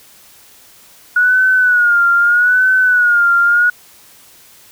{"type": "tone with vibrato", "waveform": "sine", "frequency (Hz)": 1454, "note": "F#6", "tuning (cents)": -31, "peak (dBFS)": -8, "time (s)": [1.16, 3.7], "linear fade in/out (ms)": 5, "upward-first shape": "sine", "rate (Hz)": 0.8, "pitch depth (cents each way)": 77, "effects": ["white hiss -44 dBFS RMS until 4.71 s"]}